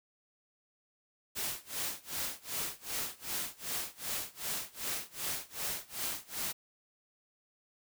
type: noise with tremolo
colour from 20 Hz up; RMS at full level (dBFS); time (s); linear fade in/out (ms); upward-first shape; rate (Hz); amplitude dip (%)
white; -35; 1.35-6.53; 20; sine; 2.6; 95
effects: none